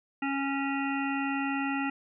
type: harmonic tone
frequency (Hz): 275.7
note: C#4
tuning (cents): -9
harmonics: 1 / 3 / 5 / 7 / 9 / 10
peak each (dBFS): -30 / -35 / -37 / -38 / -40 / -40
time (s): 0.22-1.9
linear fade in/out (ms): 5
effects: none